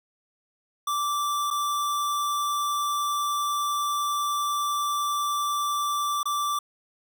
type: tone with dropouts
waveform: square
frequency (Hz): 1169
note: D6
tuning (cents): -8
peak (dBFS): -25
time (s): 0.87-6.59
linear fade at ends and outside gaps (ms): 5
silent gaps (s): 1.504-1.509 / 6.231-6.255
effects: none